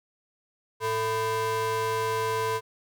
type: ring-modulated tone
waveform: square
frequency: 277.2 Hz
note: C#4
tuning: in tune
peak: -23 dBFS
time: 0.8-2.61 s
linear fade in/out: 50 ms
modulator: 722 Hz
effects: none